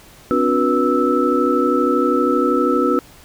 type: tone cluster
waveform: sine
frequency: 257.7 / 290.3 / 362.8 / 484.5 / 1312 Hz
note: C4 / D4 / F#4 / B4 / E6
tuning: -26 / -20 / -34 / -33 / -9 cents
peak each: -20 dBFS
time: 0.31-2.99 s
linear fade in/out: 0 ms
effects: pink hiss -45 dBFS RMS until 3.24 s